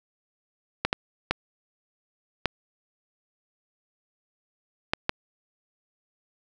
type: clicks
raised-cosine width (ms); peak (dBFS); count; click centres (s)
0.3; -6; 6; 0.85 / 0.929 / 1.31 / 2.457 / 4.935 / 5.094
effects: none